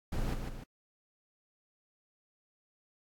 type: noise with echo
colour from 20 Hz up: brown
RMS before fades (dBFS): -33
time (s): 0.12-0.34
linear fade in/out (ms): 5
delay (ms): 150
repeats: 2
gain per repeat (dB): -5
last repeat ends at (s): 0.64
effects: AAC 64 kbps